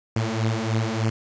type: beating tone pair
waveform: sawtooth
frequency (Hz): 110 / 113.3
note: A2 / A#2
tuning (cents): 0 / -49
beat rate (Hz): 3.3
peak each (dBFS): -21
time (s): 0.16-1.1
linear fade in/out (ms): 5
effects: resampled to 16000 Hz + 7-bit